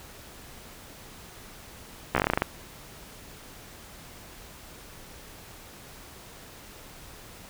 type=slowing click train; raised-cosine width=0.5 ms; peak=-7 dBFS; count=11; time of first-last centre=2.15-2.421 s; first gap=14 ms; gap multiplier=1.14; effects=pink hiss -47 dBFS RMS until 7.49 s